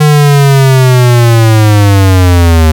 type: linear sweep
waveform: square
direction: down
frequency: 151.9 to 77.78 Hz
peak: -3 dBFS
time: 0-2.72 s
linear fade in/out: 10 ms
effects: none